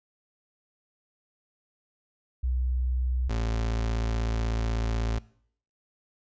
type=tone pair in turn; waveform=sine / 35% pulse; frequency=62.7 / 56.21 Hz; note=B1 / A1; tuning=+27 / +38 cents; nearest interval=major second; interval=189 cents; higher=first; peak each=-24 dBFS; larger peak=neither; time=2.43-3.29 / 3.29-5.19 s; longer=second; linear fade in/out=10 ms; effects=noise-tail reverb RT60 0.6 s tail -21 dB re dry + resampled to 16000 Hz